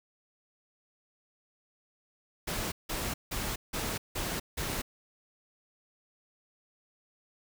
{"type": "noise bursts", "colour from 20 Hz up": "pink", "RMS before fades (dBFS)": -34, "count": 6, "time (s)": [2.47, 4.82], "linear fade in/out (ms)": 10, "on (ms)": 250, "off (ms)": 170, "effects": []}